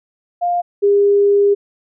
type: tone pair in turn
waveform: sine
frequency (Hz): 703 / 404.2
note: F5 / G#4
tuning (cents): +11 / -47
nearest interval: minor seventh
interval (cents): 958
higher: first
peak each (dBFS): -14 / -9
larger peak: second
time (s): 0.41-0.62 / 0.82-1.55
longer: second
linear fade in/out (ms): 20
effects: none